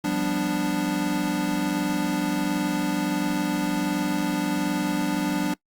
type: chord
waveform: square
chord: G dominant seventh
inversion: third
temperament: equal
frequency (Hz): 174.61 / 196 / 246.9 / 293.7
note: F3 / G3 / B3 / D4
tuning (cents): 0 / 0 / 0 / 0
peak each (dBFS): -32 / -30 / -32 / -26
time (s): 0.04-5.54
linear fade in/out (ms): 5
effects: noise-tail reverb RT60 0.1 s tail -22 dB re dry + Opus 48 kbps